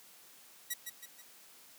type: tone with echo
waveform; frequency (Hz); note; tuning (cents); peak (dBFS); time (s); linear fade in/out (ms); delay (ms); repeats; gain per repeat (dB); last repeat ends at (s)
5% pulse; 1928; B6; -42; -23; 0.7-0.74; 10; 160; 3; -6; 1.22
effects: white hiss -58 dBFS RMS until 1.78 s + high-pass 150 Hz 12 dB/octave